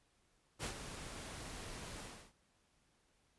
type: noise with ADSR envelope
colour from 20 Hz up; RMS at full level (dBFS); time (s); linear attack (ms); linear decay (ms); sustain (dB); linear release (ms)
pink; -39; 0.59-2.33; 46; 93; -9; 330
effects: pink hiss -75 dBFS RMS until 3.38 s + resampled to 24000 Hz